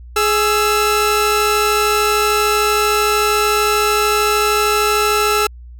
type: tone pair together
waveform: sawtooth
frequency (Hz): 418.9 / 1329.9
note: G#4 / E6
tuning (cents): +15 / +15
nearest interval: octave + minor sixth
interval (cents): 2000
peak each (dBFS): -12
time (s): 0.16-5.47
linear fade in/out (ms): 5
effects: added 60 Hz sine -33 dBFS peak until 5.79 s